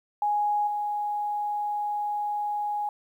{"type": "tone with level steps", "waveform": "sine", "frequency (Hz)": 830.6, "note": "G#5", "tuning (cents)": 0, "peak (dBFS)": [-22, -26], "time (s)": [0.22, 2.89], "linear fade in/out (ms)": 2, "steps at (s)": 0.67, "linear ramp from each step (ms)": 5, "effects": ["10-bit"]}